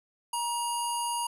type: tone with low-pass filter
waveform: square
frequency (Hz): 949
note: A#5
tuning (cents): +31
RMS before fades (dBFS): -31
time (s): 0.33-1.27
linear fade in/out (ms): 5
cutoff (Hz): 11000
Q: 9.7
effects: none